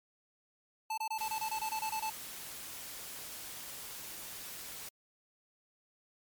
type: tone bursts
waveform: square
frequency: 878 Hz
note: A5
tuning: 4 cents flat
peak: -34 dBFS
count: 12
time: 0.9-2.099 s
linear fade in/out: 5 ms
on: 77 ms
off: 25 ms
type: noise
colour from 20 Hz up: white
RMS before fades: -45 dBFS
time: 1.18-4.89 s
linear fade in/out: 5 ms
effects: MP3 96 kbps